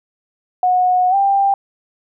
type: tone with pitch glide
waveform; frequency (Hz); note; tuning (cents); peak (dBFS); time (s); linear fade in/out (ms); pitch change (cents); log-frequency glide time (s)
sine; 730 to 791.5; F#5 to G5; -24 to +17; -11; 0.63-1.54; 2; +141; 1.1-1.15
effects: none